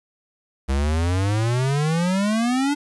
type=exponential sweep; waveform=square; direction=up; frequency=65.41 to 294.9 Hz; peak=-19 dBFS; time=0.68-2.75 s; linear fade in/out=20 ms; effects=resampled to 24000 Hz + 8-bit

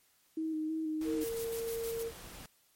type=tone with vibrato; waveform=sine; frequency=315.1 Hz; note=D#4; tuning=22 cents sharp; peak=-32 dBFS; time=0.37-1.24 s; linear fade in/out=5 ms; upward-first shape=square; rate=3.1 Hz; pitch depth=20 cents each way
type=noise; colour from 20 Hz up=pink; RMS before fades=-49 dBFS; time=1.01-2.46 s; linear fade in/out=2 ms
type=tone; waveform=sine; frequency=458.7 Hz; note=A#4; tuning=28 cents flat; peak=-34 dBFS; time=1.04-2.12 s; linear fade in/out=50 ms
type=noise with tremolo; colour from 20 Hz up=blue; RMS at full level=-43 dBFS; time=1.21-2.03 s; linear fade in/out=2 ms; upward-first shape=square; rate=6.4 Hz; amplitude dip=55%
effects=white hiss -69 dBFS RMS until 2.75 s + MP3 64 kbps

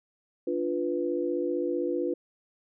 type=chord; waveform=sine; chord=B diminished; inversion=first; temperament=equal; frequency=293.7 / 349.2 / 493.9 Hz; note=D4 / F4 / B4; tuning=0 / 0 / 0 cents; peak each=-32 / -29 / -31 dBFS; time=0.47-2.14 s; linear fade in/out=5 ms; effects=none

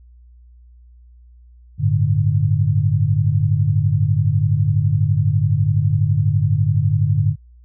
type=chord; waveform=sine; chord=G suspended second; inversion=none; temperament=equal; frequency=98 / 110 / 146.83 Hz; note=G2 / A2 / D3; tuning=0 / 0 / 0 cents; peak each=-18 dBFS; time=1.78-7.36 s; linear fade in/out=50 ms; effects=added 60 Hz sine -43 dBFS peak until 7.64 s

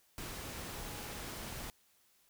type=tone in noise; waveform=sine; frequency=830.6 Hz; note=G#5; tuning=in tune; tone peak=-55 dBFS; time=0.7-1.22 s; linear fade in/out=0 ms; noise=pink; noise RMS=-44 dBFS; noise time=0.18-1.7 s; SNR=-14 dB; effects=white hiss -70 dBFS RMS until 2.29 s

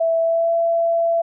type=tone with pitch glide; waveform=sine; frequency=659.3 to 671.2 Hz; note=E5 to E5; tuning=0 to +31 cents; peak=-15 dBFS; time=0-1.22 s; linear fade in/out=10 ms; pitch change=+31 cents; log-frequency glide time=0.21-0.53 s; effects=none

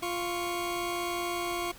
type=tone pair together; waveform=20% pulse; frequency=348.6 / 1106.7 Hz; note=F4 / C#6; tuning=-3 / -3 cents; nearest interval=octave + minor sixth; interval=2000 cents; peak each=-27 / -31 dBFS; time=0.02-1.72 s; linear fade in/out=10 ms; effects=added 40 Hz sine -58 dBFS peak until 1.78 s + pink hiss -50 dBFS RMS until 1.78 s

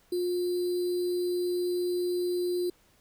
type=tone with sample-and-hold; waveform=sine; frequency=355.5 Hz; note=F4; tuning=31 cents sharp; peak=-26 dBFS; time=0.12-2.7 s; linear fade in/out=5 ms; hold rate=4410 Hz; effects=pink hiss -64 dBFS RMS until 3 s

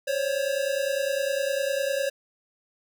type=tone pair together; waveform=square; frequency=535.1 / 565 Hz; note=C5 / C#5; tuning=+39 / +33 cents; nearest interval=minor second; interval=94 cents; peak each=-28 dBFS; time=0.07-2.1 s; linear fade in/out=10 ms; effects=none

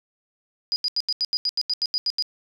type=tone bursts; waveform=sine; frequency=4918 Hz; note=D#8; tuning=21 cents flat; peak=-20 dBFS; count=13; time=0.72-2.224 s; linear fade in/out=0 ms; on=40 ms; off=82 ms; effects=none

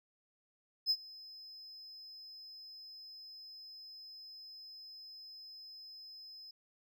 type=tone with ADSR envelope; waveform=triangle; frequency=5100 Hz; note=D#8; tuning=42 cents sharp; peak=-25 dBFS; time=0.86-6.51 s; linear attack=45 ms; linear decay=54 ms; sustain=-23 dB; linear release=4 ms; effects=none

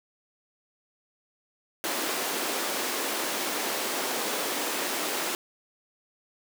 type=high-pass noise; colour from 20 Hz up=pink; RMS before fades=-30 dBFS; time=1.84-5.35 s; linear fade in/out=0 ms; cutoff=280 Hz; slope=24 dB/octave; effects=none

